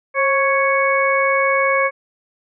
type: harmonic tone with a mistuned harmonic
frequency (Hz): 554.4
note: C#5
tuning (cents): 0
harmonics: 1 / 2 / 3 / 4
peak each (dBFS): -18 / -19 / -23 / -19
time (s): 0.14-1.91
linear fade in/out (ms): 50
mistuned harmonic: 1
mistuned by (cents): -45
effects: none